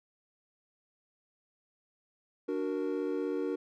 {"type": "chord", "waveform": "triangle", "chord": "D augmented", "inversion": "none", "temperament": "equal", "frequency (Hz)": [293.7, 370, 466.2], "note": ["D4", "F#4", "A#4"], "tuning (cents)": [0, 0, 0], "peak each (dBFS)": -33, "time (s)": [2.48, 3.56], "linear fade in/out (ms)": 10, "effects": []}